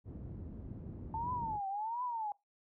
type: low-pass noise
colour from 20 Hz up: pink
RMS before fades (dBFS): -43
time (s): 0.04-1.6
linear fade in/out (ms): 50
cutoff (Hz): 240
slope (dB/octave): 12
type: tone with vibrato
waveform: sine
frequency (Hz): 880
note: A5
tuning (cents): 0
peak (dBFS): -35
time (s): 1.14-2.32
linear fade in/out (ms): 2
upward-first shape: triangle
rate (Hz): 1.4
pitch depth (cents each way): 240
effects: noise-tail reverb RT60 0.2 s tail -21 dB re dry + high-pass 60 Hz 12 dB/octave